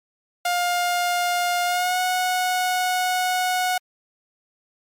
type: tone with pitch glide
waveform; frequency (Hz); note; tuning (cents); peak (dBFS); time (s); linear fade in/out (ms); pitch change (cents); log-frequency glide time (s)
sawtooth; 707 to 733.2; F5 to F#5; +21 to -16; -16; 0.45-3.78; 5; +63; 1.65-1.99
effects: MP3 96 kbps